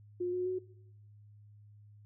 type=tone with pitch steps; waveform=sine; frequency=356.9 / 363.1 / 369.5 Hz; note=F4 / F#4 / F#4; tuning=+38 / -33 / -2 cents; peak=-31 dBFS; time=0.2-0.59 s; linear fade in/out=10 ms; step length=130 ms; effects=noise-tail reverb RT60 0.8 s tail -21 dB re dry + added 104 Hz sine -54 dBFS peak until 2.05 s